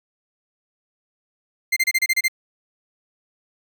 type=tone bursts; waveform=40% pulse; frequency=2090 Hz; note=C7; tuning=2 cents flat; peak=-15 dBFS; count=8; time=1.72-2.283 s; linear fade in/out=10 ms; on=45 ms; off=29 ms; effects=none